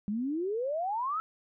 sine exponential sweep, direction up, 197.6 to 1340 Hz, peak -29 dBFS, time 0.08-1.2 s, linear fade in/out 0 ms, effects none

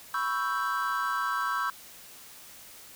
triangle chord, C# half-diminished seventh, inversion third, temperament equal, 987.8 / 1108.7 / 1318.5 / 1568 Hz, B5 / C#6 / E6 / G6, 0 / 0 / 0 / 0 cents, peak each -33 / -30 / -30 / -31 dBFS, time 0.14-1.7 s, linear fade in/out 2 ms, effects white hiss -49 dBFS RMS until 2.95 s

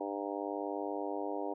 harmonic tone with a mistuned harmonic, 100.3 Hz, G2, 40 cents sharp, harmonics 3 / 4 / 5 / 6 / 7 / 8 / 9, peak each -40 / -41 / -42 / -43 / -43 / -44 / -45 dBFS, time 0-1.54 s, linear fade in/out 10 ms, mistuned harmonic 9, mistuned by +60 cents, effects none

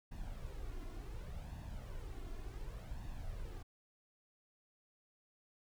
brown noise with flanger, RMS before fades -45 dBFS, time 0.11-3.63 s, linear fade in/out 10 ms, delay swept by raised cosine 1.1 to 2.9 ms, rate 0.68 Hz, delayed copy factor +0.6, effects none

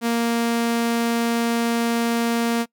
sawtooth tone, 233.1 Hz, A#3, in tune, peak -15 dBFS, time 0.01-2.66 s, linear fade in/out 50 ms, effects noise-tail reverb RT60 0.1 s tail -24 dB re dry

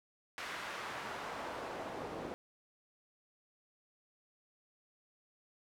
pink noise with band-pass filter sweep, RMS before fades -43 dBFS, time 0.38-2.34 s, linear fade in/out 0 ms, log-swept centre 1800 to 470 Hz, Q 0.98, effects none

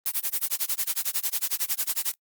blue noise with tremolo, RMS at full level -24 dBFS, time 0.06-2.14 s, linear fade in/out 0 ms, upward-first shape sine, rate 11 Hz, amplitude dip 100%, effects noise-tail reverb RT60 0.1 s tail -25 dB re dry + Opus 32 kbps

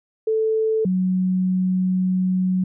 sine tone pair in turn, 440 / 185 Hz, A4 / F#3, 0 / 0 cents, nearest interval octave + minor third, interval 1500 cents, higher first, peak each -17 dBFS, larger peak neither, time 0.27-0.85 / 0.85-2.64 s, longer second, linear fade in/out 5 ms, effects none

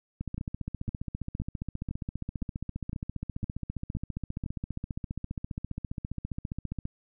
two click trains, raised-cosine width 5 ms, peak -21 / -21 dBFS, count 100 / 9, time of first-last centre 0.21-6.854 / 0.38-4.462 s, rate 14.9 / 1.96 Hz, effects none

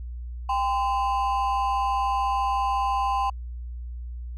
triangle ring-modulated tone, 912 Hz, A#5, 38 cents flat, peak -17 dBFS, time 0.49-3.3 s, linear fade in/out 5 ms, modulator 117 Hz, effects added 60 Hz sine -32 dBFS peak until 4.37 s

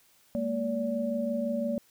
sine tone cluster, 205.5 / 231.4 / 575 Hz, G#3 / A#3 / D5, -18 / -13 / -37 cents, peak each -36 / -30 / -31 dBFS, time 0.35-1.78 s, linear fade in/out 0 ms, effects white hiss -63 dBFS RMS until 1.9 s

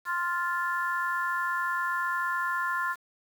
harmonic tone, 349.2 Hz, F4, in tune, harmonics 3 / 4 / 5, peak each -30 / -31 / -32 dBFS, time 0.05-2.96 s, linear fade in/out 50 ms, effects 8-bit

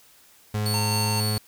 35% pulse tone with pitch glide, 105.8 to 106.72 Hz, G#2 to G#2, +33 to +48 cents, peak -22 dBFS, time 0.54-1.38 s, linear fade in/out 5 ms, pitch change +15 cents, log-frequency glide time 0.75-1.18 s
sawtooth tone with tremolo, 4435 Hz, C#8, in tune, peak -24 dBFS, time 0.66-1.38 s, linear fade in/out 0 ms, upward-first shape square, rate 3.9 Hz, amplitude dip 25%
harmonic tone, 908 Hz, A#5, 46 cents flat, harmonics 1 / 3 / 5 / 7 / 9 / 10, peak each -30 / -35 / -37 / -38 / -40 / -40 dBFS, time 0.74-1.2 s, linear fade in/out 0 ms
effects white hiss -55 dBFS RMS until 1.47 s

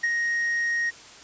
triangle tone with ADSR envelope, 1872 Hz, A#6, 7 cents sharp, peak -18 dBFS, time 0.03-0.91 s, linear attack 10 ms, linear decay 36 ms, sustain -3 dB, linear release 22 ms, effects white hiss -46 dBFS RMS until 1.23 s + resampled to 16000 Hz

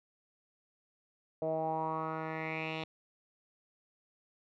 10% pulse tone with low-pass filter sweep, 159.1 Hz, D#3, 39 cents sharp, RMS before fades -36 dBFS, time 1.42-2.84 s, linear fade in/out 2 ms, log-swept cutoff 580 to 3300 Hz, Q 5.1, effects none

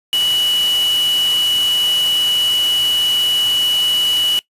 sine tone in noise, 2944 Hz, F#7, 9 cents flat, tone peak -13 dBFS, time 0.13-4.39 s, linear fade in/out 0 ms, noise white, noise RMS -26 dBFS, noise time 0.13-4.39 s, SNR +10 dB, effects noise-tail reverb RT60 0.1 s tail -20 dB re dry + resampled to 32000 Hz

